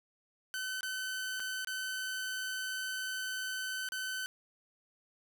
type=tone with dropouts; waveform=sawtooth; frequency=1521 Hz; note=F#6; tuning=47 cents sharp; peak=-32 dBFS; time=0.54-4.26 s; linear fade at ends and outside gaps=0 ms; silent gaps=0.808-0.831 / 1.397-1.402 / 1.647-1.672 / 3.888-3.921 s; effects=none